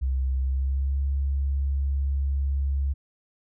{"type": "tone with pitch glide", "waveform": "sine", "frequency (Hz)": [65.6, 68.94], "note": ["C2", "C#2"], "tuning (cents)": [5, -9], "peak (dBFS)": -22, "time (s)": [0.01, 2.94], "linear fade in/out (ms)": 20, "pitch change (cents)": 86, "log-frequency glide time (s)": [0.4, 1], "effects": []}